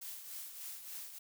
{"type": "noise with tremolo", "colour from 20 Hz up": "blue", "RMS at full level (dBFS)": -44, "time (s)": [0.01, 1.19], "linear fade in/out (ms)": 10, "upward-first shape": "triangle", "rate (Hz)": 3.4, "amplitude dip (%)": 60, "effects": []}